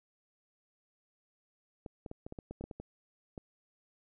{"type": "clicks", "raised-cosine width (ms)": 2, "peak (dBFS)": -29, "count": 12, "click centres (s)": [1.862, 2.062, 2.114, 2.265, 2.324, 2.388, 2.51, 2.61, 2.64, 2.712, 2.8, 3.378], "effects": []}